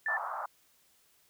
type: tone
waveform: sine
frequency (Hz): 1764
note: A6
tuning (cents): +4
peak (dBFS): -29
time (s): 0.06-0.17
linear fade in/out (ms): 2
type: band-pass noise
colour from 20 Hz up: white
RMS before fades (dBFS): -37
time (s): 0.08-0.46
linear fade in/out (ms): 5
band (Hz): 660 to 1300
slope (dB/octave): 48
effects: white hiss -67 dBFS RMS until 1.29 s